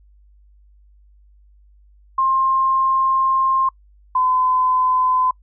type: tone pair in turn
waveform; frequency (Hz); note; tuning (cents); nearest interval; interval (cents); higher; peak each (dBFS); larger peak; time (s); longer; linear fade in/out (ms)
sine; 1060 / 1018.9; C6 / C6; +22 / -46; minor second; 68; first; -14; neither; 2.18-3.69 / 4.15-5.31; first; 5
effects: noise-tail reverb RT60 0.1 s tail -26 dB re dry + added 50 Hz sine -48 dBFS peak until 5.42 s